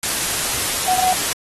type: tone in noise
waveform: sine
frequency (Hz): 740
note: F#5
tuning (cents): 0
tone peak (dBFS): -15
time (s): 0.88-1.13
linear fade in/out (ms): 2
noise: white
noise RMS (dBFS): -21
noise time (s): 0.03-1.33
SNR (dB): +3
effects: AAC 32 kbps